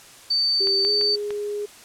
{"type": "tone", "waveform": "sine", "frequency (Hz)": 4570, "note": "D8", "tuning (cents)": -48, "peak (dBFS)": -18, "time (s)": [0.3, 1.16], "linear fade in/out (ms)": 10}
{"type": "tone with pitch glide", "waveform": "sine", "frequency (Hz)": [392, 413.6], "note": ["G4", "G#4"], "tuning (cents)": [0, -7], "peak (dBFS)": -25, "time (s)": [0.6, 1.66], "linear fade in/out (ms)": 10, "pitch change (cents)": 93, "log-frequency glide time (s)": [0.84, 0.89]}
{"type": "clicks", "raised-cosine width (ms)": 0.3, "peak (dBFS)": -19, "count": 4, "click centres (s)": [0.672, 0.849, 1.012, 1.306]}
{"effects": ["white hiss -46 dBFS RMS until 1.84 s", "low-pass 10000 Hz 12 dB/octave"]}